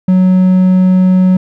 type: tone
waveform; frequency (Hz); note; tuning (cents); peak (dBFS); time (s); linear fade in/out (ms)
triangle; 185; F#3; 0; -3; 0.08-1.37; 5
effects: none